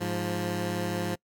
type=tone pair together; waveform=15% pulse; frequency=104.3 / 175.81 Hz; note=G#2 / F3; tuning=+8 / +12 cents; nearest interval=major sixth; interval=904 cents; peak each=-26 / -24 dBFS; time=0-1.16 s; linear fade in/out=20 ms; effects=noise-tail reverb RT60 0.1 s tail -25 dB re dry